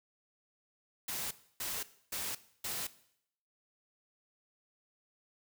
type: noise bursts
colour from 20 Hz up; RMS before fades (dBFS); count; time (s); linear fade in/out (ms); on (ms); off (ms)
white; -38; 4; 1.08-2.87; 5; 230; 290
effects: noise-tail reverb RT60 0.7 s tail -17 dB re dry